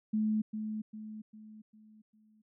sine tone with echo, 215.6 Hz, A3, 35 cents flat, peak -27 dBFS, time 0.13-0.42 s, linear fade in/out 10 ms, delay 400 ms, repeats 5, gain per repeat -7 dB, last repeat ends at 2.42 s, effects none

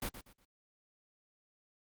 pink noise with echo, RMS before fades -37 dBFS, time 0.02-0.09 s, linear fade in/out 5 ms, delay 120 ms, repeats 3, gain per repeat -11 dB, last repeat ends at 0.45 s, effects Opus 32 kbps

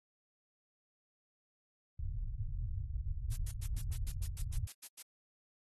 pink low-pass noise, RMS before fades -38 dBFS, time 1.99-4.67 s, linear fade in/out 5 ms, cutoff 120 Hz, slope 48 dB/octave
blue noise bursts, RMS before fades -46 dBFS, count 12, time 3.31-5.028 s, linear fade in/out 10 ms, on 57 ms, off 94 ms
effects AAC 32 kbps

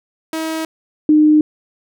sawtooth / sine tone pair in turn, 320 / 304.6 Hz, D#4 / D#4, +49 / -37 cents, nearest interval minor second, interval 86 cents, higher first, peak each -16 / -7 dBFS, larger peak second, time 0.33-0.65 / 1.09-1.41 s, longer neither, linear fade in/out 2 ms, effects none

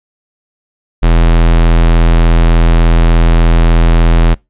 square tone, 41.71 Hz, E1, 21 cents sharp, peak -5 dBFS, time 1.02-4.35 s, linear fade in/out 20 ms, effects noise-tail reverb RT60 0.2 s tail -24 dB re dry + resampled to 8000 Hz

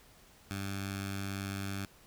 10% pulse tone with notch filter, 98 Hz, G2, in tune, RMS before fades -38 dBFS, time 0.51-1.85 s, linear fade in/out 0 ms, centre 490 Hz, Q 0.64, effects pink hiss -60 dBFS RMS until 2.06 s

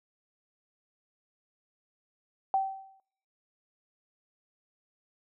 sine tone with exponential decay, 773 Hz, G5, 24 cents flat, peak -21 dBFS, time 2.54-3 s, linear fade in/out 1 ms, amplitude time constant 100 ms, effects noise-tail reverb RT60 0.7 s tail -24 dB re dry

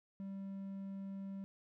triangle tone, 195.1 Hz, G3, 8 cents flat, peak -40 dBFS, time 0.2-1.44 s, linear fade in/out 0 ms, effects none

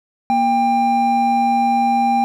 triangle tone pair together, 236.5 / 795.5 Hz, A#3 / G5, +25 / +25 cents, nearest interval octave + major sixth, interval 2100 cents, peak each -18 / -12 dBFS, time 0.3-2.24 s, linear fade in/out 0 ms, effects none

